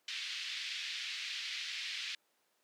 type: band-pass noise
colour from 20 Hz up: white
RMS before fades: -41 dBFS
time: 0.08-2.15 s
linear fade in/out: 2 ms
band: 2000 to 4300 Hz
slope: 24 dB/octave
effects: pink hiss -75 dBFS RMS until 2.63 s + high-pass 400 Hz 12 dB/octave